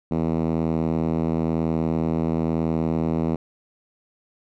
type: tone with band-pass filter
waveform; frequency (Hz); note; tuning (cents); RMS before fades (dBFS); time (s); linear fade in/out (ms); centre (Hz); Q
5% pulse; 81; E2; -30; -23; 0.11-3.36; 5; 200; 1.3
effects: none